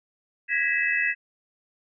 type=tone cluster; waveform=sine; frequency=1657 / 1914 / 1993 / 2605 Hz; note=G#6 / A#6 / B6 / E7; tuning=-4 / +45 / +15 / -21 cents; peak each=-27 dBFS; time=0.48-1.15 s; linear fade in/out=50 ms; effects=none